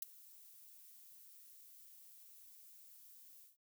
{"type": "noise with ADSR envelope", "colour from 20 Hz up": "violet", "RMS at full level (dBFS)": -37, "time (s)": [0.02, 3.57], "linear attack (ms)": 5, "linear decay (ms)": 10, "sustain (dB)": -23, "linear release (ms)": 150, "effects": []}